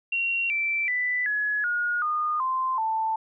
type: tone with pitch steps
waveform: sine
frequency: 2746 / 2336 / 1987.1 / 1690.4 / 1437.9 / 1223.2 / 1040.5 / 885.2 Hz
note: F7 / D7 / B6 / G#6 / F#6 / D#6 / C6 / A5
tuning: -30 / -10 / +10 / +30 / -50 / -30 / -10 / +10 cents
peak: -23 dBFS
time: 0.12-3.16 s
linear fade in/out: 5 ms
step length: 380 ms
effects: none